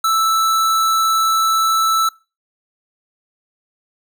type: tone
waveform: square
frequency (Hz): 1318.5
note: E6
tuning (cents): 0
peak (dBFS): -14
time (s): 0.04-2.09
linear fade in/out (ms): 5
effects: noise-tail reverb RT60 0.3 s tail -23 dB re dry